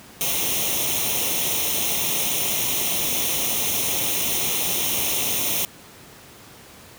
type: noise with comb filter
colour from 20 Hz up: white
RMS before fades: -23 dBFS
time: 0.21-5.65 s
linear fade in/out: 0 ms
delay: 0.32 ms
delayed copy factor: +0.75
effects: pink hiss -45 dBFS RMS until 6.98 s + high-pass 80 Hz 12 dB/octave